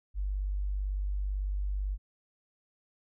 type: tone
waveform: sine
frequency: 49 Hz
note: G1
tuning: in tune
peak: -29 dBFS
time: 0.14-1.98 s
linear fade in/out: 50 ms
effects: none